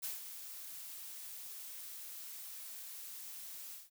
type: noise with ADSR envelope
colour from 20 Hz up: blue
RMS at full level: -39 dBFS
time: 0.02-3.9 s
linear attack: 21 ms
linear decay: 150 ms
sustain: -9 dB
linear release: 170 ms
effects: none